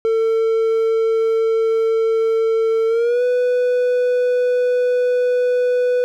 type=tone with pitch glide; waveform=triangle; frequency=449 to 495.3 Hz; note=A4 to B4; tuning=+35 to +5 cents; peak=-12 dBFS; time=0.05-6.04 s; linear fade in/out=0 ms; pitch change=+170 cents; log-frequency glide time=2.87-3.23 s; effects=none